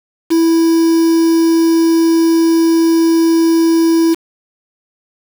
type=tone with quantisation; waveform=triangle; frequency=329.6 Hz; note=E4; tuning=in tune; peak=-6 dBFS; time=0.3-4.15 s; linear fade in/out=20 ms; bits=4; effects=none